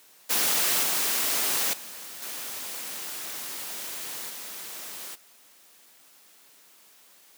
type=noise with level steps; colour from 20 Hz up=white; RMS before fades=-24 / -26 / -41 / -36 / -39 dBFS; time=0.29-5.16 s; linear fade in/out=20 ms; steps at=0.83 / 1.73 / 2.22 / 4.29 s; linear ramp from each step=5 ms; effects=white hiss -56 dBFS RMS until 7.37 s + high-pass 200 Hz 12 dB/octave